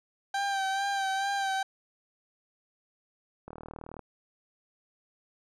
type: tone with vibrato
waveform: 30% pulse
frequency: 784 Hz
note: G5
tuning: in tune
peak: -25 dBFS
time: 0.34-1.63 s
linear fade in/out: 5 ms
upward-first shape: sine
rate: 2.3 Hz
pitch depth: 34 cents each way
type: click train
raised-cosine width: 1 ms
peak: -28 dBFS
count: 21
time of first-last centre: 3.48-3.993 s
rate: 39 Hz
effects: low-pass 7000 Hz 12 dB/octave